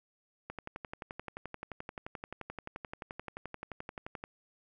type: click train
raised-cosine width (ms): 0.5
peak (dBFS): -25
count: 44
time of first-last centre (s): 0.5-4.239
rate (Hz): 11.5
effects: none